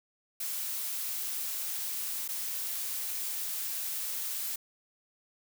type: noise with dropouts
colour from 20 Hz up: blue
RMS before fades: -35 dBFS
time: 0.4-4.56 s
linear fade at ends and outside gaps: 5 ms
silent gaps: 2.279-2.287 s
effects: none